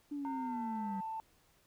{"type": "linear sweep", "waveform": "sine", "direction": "down", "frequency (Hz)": [293.7, 190], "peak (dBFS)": -36, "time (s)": [0.11, 1.01], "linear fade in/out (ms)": 10}
{"type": "tone with pitch glide", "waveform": "sine", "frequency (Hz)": [916, 886.8], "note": ["A#5", "A5"], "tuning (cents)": [-31, 13], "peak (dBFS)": -37, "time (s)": [0.25, 1.2], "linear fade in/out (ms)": 0, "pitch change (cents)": -56, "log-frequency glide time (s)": [0.46, 0.56]}
{"effects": ["tanh soft clip ceiling -31 dBFS", "pink hiss -69 dBFS RMS until 1.66 s"]}